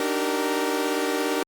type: chord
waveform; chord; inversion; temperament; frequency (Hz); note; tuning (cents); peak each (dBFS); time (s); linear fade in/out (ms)
sawtooth; Eb major seventh; third; equal with one note detuned; 293.7 / 311.1 / 383.5 / 466.2; D4 / Eb4 / G4 / Bb4; 0 / 0 / -38 / 0; -24 / -28 / -24 / -24; 0-1.43; 2
effects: Opus 48 kbps